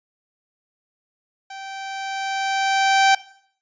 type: tone with level ramp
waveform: sawtooth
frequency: 778 Hz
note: G5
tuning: 13 cents flat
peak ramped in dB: -30 to -8 dBFS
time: 1.5-3.15 s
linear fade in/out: 5 ms
effects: noise-tail reverb RT60 0.6 s tail -19 dB re dry + resampled to 16000 Hz